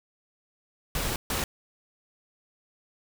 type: noise bursts at uneven times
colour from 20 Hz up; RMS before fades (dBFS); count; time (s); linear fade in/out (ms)
pink; -29; 2; 0.95-1.16 / 1.3-1.44; 2
effects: none